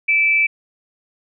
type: tone pair together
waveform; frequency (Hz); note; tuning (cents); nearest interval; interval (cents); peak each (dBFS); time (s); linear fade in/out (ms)
sine; 2323 / 2600; D7 / E7; -20 / -24; major second; 196; -13 / -22; 0.08-0.47; 10
effects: none

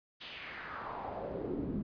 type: noise with band-pass filter sweep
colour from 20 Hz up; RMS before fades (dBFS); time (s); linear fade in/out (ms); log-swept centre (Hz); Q
brown; -40; 0.2-1.83; 20; 3500 to 210; 2.8
effects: resampled to 11025 Hz

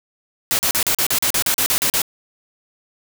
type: noise bursts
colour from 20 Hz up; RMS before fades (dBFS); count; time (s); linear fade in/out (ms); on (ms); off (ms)
white; -18; 13; 0.51-2.018; 0; 80; 39
effects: none

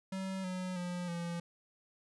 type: tone with pitch steps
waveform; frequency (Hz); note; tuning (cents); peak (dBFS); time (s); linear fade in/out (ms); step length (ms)
square; 190.6 / 183.89 / 177.43 / 171.18; G3 / F#3 / F3 / F3; -48 / -10 / +28 / -34; -37; 0.12-1.4; 5; 320
effects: resampled to 24000 Hz

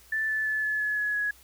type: tone with pitch steps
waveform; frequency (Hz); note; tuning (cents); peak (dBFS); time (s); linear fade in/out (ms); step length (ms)
sine; 1760 / 1745.8 / 1731.8 / 1717.8 / 1704 / 1690.3 / 1676.6; A6 / A6 / A6 / A6 / G#6 / G#6 / G#6; 0 / -14 / -28 / -42 / +44 / +30 / +16; -25; 0.12-1.31; 5; 170
effects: added 60 Hz sine -59 dBFS peak until 1.43 s + white hiss -56 dBFS RMS until 1.43 s

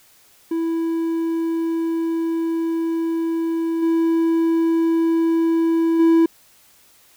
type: tone with level steps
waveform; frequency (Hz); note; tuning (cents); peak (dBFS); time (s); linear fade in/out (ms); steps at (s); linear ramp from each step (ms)
triangle; 329.6; E4; 0; -17 / -13 / -9; 0.51-6.26; 5; 3.82 / 5.99; 10
effects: white hiss -53 dBFS RMS until 7.16 s

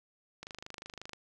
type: click train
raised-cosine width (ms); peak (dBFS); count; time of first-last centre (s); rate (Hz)
0.2; -26; 19; 0.43-1.133; 25.6
effects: none

